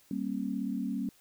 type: chord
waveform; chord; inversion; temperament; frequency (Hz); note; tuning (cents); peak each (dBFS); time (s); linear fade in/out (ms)
sine; G diminished; none; equal with one note detuned; 196 / 233.1 / 270.7; G3 / Bb3 / Db4; 0 / 0 / -41; -35 / -35 / -35; 0.11-1.09; 2
effects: white hiss -63 dBFS RMS until 1.2 s